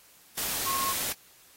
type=tone in noise; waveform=sine; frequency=1083 Hz; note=C#6; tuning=41 cents flat; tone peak=-29 dBFS; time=0.66-0.93 s; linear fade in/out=10 ms; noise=white; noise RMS=-31 dBFS; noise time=0.37-1.13 s; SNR=-1 dB; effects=white hiss -57 dBFS RMS until 1.56 s + AAC 48 kbps